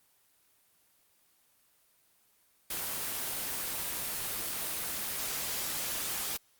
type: noise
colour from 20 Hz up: white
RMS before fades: -35 dBFS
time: 2.7-6.37 s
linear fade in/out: 5 ms
effects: white hiss -68 dBFS RMS until 6.59 s + Opus 24 kbps